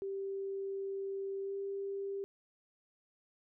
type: tone with pitch glide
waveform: sine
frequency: 391.2 to 395.1 Hz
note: G4 to G4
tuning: -4 to +14 cents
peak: -36 dBFS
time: 0.02-2.24 s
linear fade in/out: 0 ms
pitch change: +18 cents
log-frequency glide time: 1.42-1.54 s
effects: none

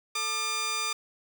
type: tone pair together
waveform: 10% pulse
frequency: 442.9 / 1200 Hz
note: A4 / D6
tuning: +11 / +37 cents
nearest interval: octave + perfect fourth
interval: 1726 cents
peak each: -32 / -20 dBFS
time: 0.15-0.93 s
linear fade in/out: 5 ms
effects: none

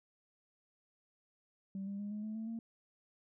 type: tone with pitch steps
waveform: sine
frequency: 194.3 / 199.53 / 204.9 / 210.4 / 216.1 / 221.9 / 227.9 Hz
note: G3 / G3 / G#3 / G#3 / A3 / A3 / A#3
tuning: -15 / +31 / -23 / +23 / -31 / +15 / -39 cents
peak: -37 dBFS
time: 1.75-2.59 s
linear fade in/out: 2 ms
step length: 120 ms
effects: tanh soft clip ceiling -35 dBFS

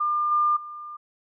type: tone with level steps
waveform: sine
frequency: 1200 Hz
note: D6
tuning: 37 cents sharp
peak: -21 / -18 / -35 dBFS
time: 0-0.97 s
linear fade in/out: 10 ms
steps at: 0.31 / 0.56 s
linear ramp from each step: 10 ms
effects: none

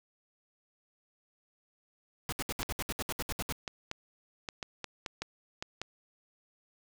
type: noise bursts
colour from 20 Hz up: pink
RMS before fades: -35 dBFS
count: 13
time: 2.29-3.524 s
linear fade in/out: 0 ms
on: 34 ms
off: 66 ms
type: clicks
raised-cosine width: 0.2 ms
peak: -19 dBFS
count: 10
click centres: 2.63 / 3.678 / 3.914 / 4.488 / 4.628 / 4.843 / 5.062 / 5.22 / 5.625 / 5.816 s
effects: none

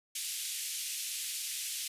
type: band-pass noise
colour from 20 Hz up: white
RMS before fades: -38 dBFS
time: 0.15-1.88 s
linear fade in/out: 5 ms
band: 2400 to 12000 Hz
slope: 24 dB/octave
effects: resampled to 32000 Hz

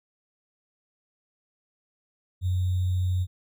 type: tone with sample-and-hold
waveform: sine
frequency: 91.4 Hz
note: F#2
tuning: 21 cents flat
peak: -22 dBFS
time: 2.41-3.27 s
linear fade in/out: 50 ms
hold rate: 3675 Hz
effects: none

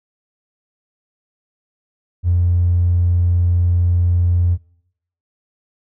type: tone with tanh clipping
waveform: triangle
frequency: 87.6 Hz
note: F2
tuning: 6 cents sharp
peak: -11 dBFS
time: 2.23-4.58 s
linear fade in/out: 50 ms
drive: 1 dB
effects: noise-tail reverb RT60 0.7 s tail -22 dB re dry

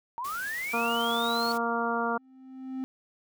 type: linear sweep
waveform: sine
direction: up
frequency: 902 to 4435 Hz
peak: -31 dBFS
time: 0.18-1.52 s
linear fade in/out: 0 ms
type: noise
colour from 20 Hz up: white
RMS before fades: -43 dBFS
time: 0.24-1.58 s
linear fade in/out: 10 ms
type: harmonic tone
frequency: 233.1 Hz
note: A#3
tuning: in tune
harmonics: 1 / 2 / 3 / 4 / 5 / 6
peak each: -33 / -33 / -33 / -33 / -33 / -33 dBFS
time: 0.73-2.18 s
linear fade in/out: 10 ms
type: tone with exponential growth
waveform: triangle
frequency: 261.6 Hz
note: C4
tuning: in tune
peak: -27 dBFS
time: 1.92-2.84 s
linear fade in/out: 0 ms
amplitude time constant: 200 ms
effects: none

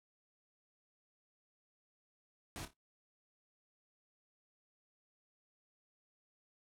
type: noise with echo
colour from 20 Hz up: pink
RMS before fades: -45 dBFS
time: 2.56-2.65 s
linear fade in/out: 0 ms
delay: 28 ms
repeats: 3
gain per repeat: -10 dB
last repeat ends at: 2.734 s
effects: noise-tail reverb RT60 0.2 s tail -26 dB re dry + low-pass 12000 Hz 12 dB/octave

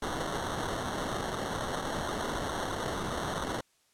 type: noise with sample-and-hold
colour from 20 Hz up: violet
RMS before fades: -34 dBFS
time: 0.02-3.61 s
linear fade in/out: 5 ms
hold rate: 2450 Hz
effects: white hiss -69 dBFS RMS until 3.93 s + low-pass 10000 Hz 12 dB/octave

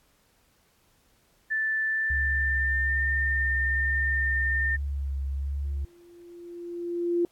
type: tone with pitch glide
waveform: sine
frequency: 1760 to 1810.5 Hz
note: A6 to A6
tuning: 0 to +49 cents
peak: -24 dBFS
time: 1.5-4.77 s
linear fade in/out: 20 ms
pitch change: +49 cents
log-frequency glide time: 1.84-3.03 s
type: tone with vibrato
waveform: sine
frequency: 69.3 Hz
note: C#2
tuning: in tune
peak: -27 dBFS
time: 2.1-5.85 s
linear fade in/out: 5 ms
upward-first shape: sine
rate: 1.2 Hz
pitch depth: 29 cents each way
type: tone with exponential growth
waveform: sine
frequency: 345.9 Hz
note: F4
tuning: 17 cents flat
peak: -20 dBFS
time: 5.64-7.25 s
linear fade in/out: 1 ms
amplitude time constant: 350 ms
effects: pink hiss -65 dBFS RMS until 7.31 s + AAC 64 kbps

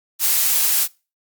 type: noise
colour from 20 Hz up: blue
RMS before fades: -17 dBFS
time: 0.19-0.88 s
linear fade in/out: 50 ms
effects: noise-tail reverb RT60 0.3 s tail -23 dB re dry + Opus 48 kbps

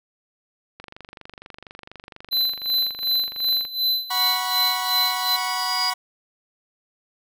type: click train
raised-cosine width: 0.3 ms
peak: -23 dBFS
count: 70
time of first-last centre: 0.8-3.651 s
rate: 24.2 Hz
type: tone with tremolo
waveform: square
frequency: 4029 Hz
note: B7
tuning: 34 cents sharp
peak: -18 dBFS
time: 2.31-5.37 s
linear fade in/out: 20 ms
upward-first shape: sine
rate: 2.7 Hz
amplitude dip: 85%
type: chord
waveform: sawtooth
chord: F# suspended fourth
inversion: none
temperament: equal with one note detuned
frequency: 740 / 975.9 / 1108.7 Hz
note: F#5 / B5 / C#6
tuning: 0 / -21 / 0 cents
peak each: -25 / -24 / -25 dBFS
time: 4.1-5.94 s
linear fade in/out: 10 ms
type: tone with exponential growth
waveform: sine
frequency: 4870 Hz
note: D#8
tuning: 38 cents flat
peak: -20 dBFS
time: 4.38-5.9 s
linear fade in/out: 1 ms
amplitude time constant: 330 ms
effects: none

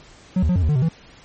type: tone with pitch steps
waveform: triangle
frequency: 184.4 / 76.5 / 179.5 / 90.3 / 76.6 / 150.2 / 127.7 / 163.2 Hz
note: F#3 / D#2 / F3 / F#2 / D#2 / D3 / C3 / E3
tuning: -6 / -29 / +48 / -42 / -27 / +39 / -42 / -17 cents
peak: -13 dBFS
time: 0.36-0.888 s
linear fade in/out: 5 ms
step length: 66 ms
effects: pink hiss -47 dBFS RMS until 1.24 s + MP3 32 kbps

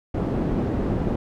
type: low-pass noise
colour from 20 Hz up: white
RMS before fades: -24 dBFS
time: 0.14-1.16 s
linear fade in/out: 5 ms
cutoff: 310 Hz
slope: 12 dB/octave
effects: none

